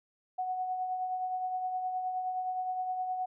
sine tone with tremolo, 740 Hz, F#5, in tune, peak -29 dBFS, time 0.38-3.26 s, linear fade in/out 10 ms, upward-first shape triangle, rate 9.6 Hz, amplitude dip 45%, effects none

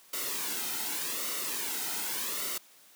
white noise with flanger, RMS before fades -34 dBFS, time 0.13-2.58 s, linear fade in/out 5 ms, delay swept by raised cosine 1.2 to 1.78 ms, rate 0.85 Hz, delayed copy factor -0.6, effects white hiss -58 dBFS RMS until 2.95 s + high-pass 200 Hz 12 dB/octave

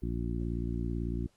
harmonic tone, 58.1 Hz, A#1, 5 cents flat, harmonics 1 / 2 / 3 / 4 / 5 / 6, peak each -34 / -37 / -39 / -40 / -41 / -42 dBFS, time 0.02-1.27 s, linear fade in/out 10 ms, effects pink hiss -70 dBFS RMS until 1.36 s + Opus 32 kbps

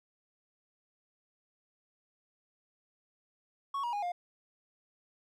triangle tone with pitch steps, 1108.7 / 954.1 / 821 / 706.6 Hz, C#6 / A#5 / G#5 / F5, 0 / +40 / -20 / +20 cents, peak -30 dBFS, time 3.74-4.12 s, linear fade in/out 5 ms, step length 95 ms, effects none

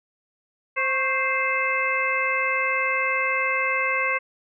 harmonic tone with a mistuned harmonic, 523.3 Hz, C5, in tune, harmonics 1 / 2 / 3 / 4 / 5, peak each -30 / -27 / -30 / -24 / -28 dBFS, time 0.76-4.19 s, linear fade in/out 20 ms, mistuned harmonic 2, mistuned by +81 cents, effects none

